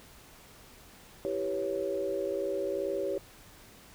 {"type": "chord", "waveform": "sine", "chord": "C# half-diminished seventh", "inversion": "first", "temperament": "equal", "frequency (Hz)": [329.6, 392, 493.9, 554.4], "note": ["E4", "G4", "B4", "C#5"], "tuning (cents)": [0, 0, 0, 0], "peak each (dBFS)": [-39, -33, -39, -33], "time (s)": [1.25, 3.18], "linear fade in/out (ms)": 0, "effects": ["pink hiss -54 dBFS RMS until 3.94 s"]}